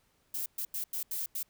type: noise bursts at uneven times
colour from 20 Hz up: violet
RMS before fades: -35 dBFS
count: 6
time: 0.34-0.46 / 0.58-0.65 / 0.74-0.84 / 0.93-1.03 / 1.11-1.26 / 1.35-1.43 s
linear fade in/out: 5 ms
effects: pink hiss -71 dBFS RMS until 1.49 s